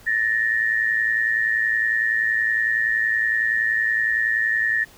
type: tone pair together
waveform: sine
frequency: 1754 / 1864.7 Hz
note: A6 / A#6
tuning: -6 / 0 cents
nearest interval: minor second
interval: 106 cents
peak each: -21 dBFS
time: 0.06-4.85 s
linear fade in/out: 20 ms
effects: pink hiss -49 dBFS RMS until 4.97 s